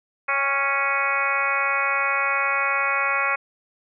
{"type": "harmonic tone with a mistuned harmonic", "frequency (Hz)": 277.2, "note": "C#4", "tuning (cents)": 0, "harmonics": [2, 3, 4, 5, 6, 7, 8, 9], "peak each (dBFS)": [-32, -32, -26, -26, -31, -29, -26, -28], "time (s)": [0.28, 3.36], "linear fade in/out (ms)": 10, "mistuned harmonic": 3, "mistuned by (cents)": -30, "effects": []}